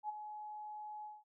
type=tone with ADSR envelope; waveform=sine; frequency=846 Hz; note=G#5; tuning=32 cents sharp; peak=-35 dBFS; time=0.03-1.24 s; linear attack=61 ms; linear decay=18 ms; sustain=-9 dB; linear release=200 ms; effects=none